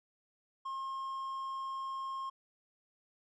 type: tone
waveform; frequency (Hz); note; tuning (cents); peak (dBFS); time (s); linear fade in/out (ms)
triangle; 1071; C6; +40; -35; 0.65-2.3; 10
effects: resampled to 22050 Hz